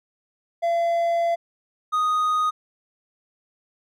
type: tone pair in turn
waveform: triangle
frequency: 680 / 1243.5 Hz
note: F5 / D#6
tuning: -46 / -1 cents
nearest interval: minor seventh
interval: 1045 cents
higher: second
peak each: -17 dBFS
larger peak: neither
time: 0.62-1.36 / 1.92-2.51 s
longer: first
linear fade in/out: 20 ms
effects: none